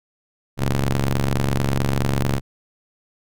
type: ring-modulated tone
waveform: sawtooth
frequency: 69.3 Hz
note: C#2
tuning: in tune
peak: -11 dBFS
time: 0.57-2.41 s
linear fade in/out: 50 ms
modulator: 57 Hz
effects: none